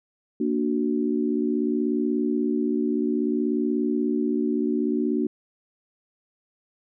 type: chord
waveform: sine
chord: Bb augmented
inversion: none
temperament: equal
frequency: 233.1 / 293.7 / 370 Hz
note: Bb3 / D4 / F#4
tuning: 0 / 0 / 0 cents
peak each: -25 / -25 / -27 dBFS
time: 0.4-5.27 s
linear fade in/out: 5 ms
effects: none

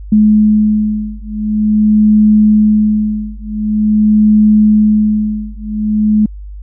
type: beating tone pair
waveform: sine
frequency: 212.6 / 213.06 Hz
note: G#3 / G#3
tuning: +41 / +45 cents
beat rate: 0.46 Hz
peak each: -10 dBFS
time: 0.12-6.26 s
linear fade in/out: 5 ms
effects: added 50 Hz sine -25 dBFS peak until 6.62 s

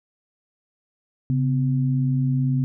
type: tone pair together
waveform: sine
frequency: 135.46 / 253.5 Hz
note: C#3 / B3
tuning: -40 / +45 cents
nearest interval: major seventh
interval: 1085 cents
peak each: -19 / -25 dBFS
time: 1.3-2.64 s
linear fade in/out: 0 ms
effects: none

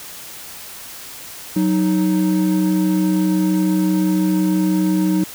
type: tone pair together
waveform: triangle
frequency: 185.13 / 311.1 Hz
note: F#3 / D#4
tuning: +1 / 0 cents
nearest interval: major sixth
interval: 899 cents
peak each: -15 dBFS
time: 1.56-5.24 s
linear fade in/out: 5 ms
effects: white hiss -35 dBFS RMS until 5.34 s

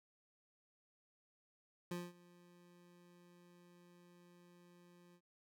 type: tone with ADSR envelope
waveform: 25% pulse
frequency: 175.5 Hz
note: F3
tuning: 9 cents sharp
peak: -36 dBFS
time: 1.91-5.21 s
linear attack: 4 ms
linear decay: 210 ms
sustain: -23 dB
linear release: 66 ms
effects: none

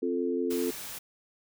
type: chord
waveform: sine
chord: F major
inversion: second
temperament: equal with one note detuned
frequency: 263.3 / 349.2 / 440 Hz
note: C4 / F4 / A4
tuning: +11 / 0 / 0 cents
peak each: -31 dBFS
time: 0.02-0.71 s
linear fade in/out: 10 ms
type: noise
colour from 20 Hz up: white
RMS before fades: -40 dBFS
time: 0.5-0.99 s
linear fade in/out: 10 ms
effects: none

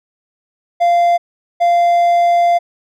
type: tone pair in turn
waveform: triangle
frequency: 693 / 693 Hz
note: F5 / F5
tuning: -14 / -14 cents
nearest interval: unison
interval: 0 cents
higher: neither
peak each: -7 dBFS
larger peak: neither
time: 0.8-1.18 / 1.6-2.59 s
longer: second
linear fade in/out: 20 ms
effects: none

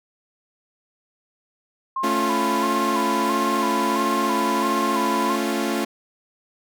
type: tone with vibrato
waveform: sine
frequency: 1031 Hz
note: C6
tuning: 26 cents flat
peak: -22 dBFS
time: 1.96-5.36 s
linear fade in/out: 5 ms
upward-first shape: square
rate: 1.5 Hz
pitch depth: 55 cents each way
type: chord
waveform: sawtooth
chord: A augmented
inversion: none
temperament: equal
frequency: 220 / 277.2 / 349.2 Hz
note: A3 / C#4 / E#4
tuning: 0 / 0 / 0 cents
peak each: -22 dBFS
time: 2.03-5.85 s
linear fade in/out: 10 ms
effects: none

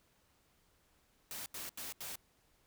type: noise bursts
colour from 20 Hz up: white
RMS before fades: -44 dBFS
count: 4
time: 1.31-2.156 s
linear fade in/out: 0 ms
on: 150 ms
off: 82 ms
effects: pink hiss -72 dBFS RMS until 2.66 s

